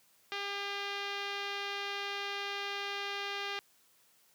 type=tone with low-pass filter; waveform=5% pulse; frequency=401.3 Hz; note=G4; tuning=41 cents sharp; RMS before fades=-38 dBFS; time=0.32-3.59 s; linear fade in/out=0 ms; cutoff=3600 Hz; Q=0.97; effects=white hiss -67 dBFS RMS until 4.34 s + high-pass 100 Hz 12 dB/octave